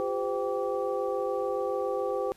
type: tone cluster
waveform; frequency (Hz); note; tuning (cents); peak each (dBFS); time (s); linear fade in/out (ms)
sine; 355.1 / 402.2 / 513 / 782 / 1153; F4 / G4 / C5 / G5 / D6; +29 / +44 / -34 / -4 / -32; -37 / -32 / -30 / -36 / -39; 0-2.32; 0
effects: pink hiss -58 dBFS RMS until 2.36 s + resampled to 32000 Hz